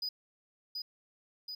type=tone with echo; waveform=triangle; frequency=4962 Hz; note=D#8; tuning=6 cents flat; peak=-32 dBFS; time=0.02-0.09 s; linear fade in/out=5 ms; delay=730 ms; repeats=2; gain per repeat=-3 dB; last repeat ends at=1.55 s; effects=none